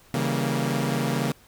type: chord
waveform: sawtooth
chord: C# diminished seventh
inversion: none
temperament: equal with one note detuned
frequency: 138.59 / 162.73 / 196 / 233.1 Hz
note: C#3 / E3 / G3 / Bb3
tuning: 0 / -22 / 0 / 0 cents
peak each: -23 / -26 / -28 / -24 dBFS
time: 0.14-1.32 s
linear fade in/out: 2 ms
effects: pink hiss -55 dBFS RMS until 1.47 s